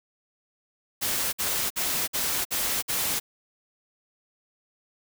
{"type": "noise bursts", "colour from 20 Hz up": "white", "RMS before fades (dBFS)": -27, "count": 6, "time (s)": [1.01, 3.2], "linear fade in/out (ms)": 20, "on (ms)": 320, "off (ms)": 54, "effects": []}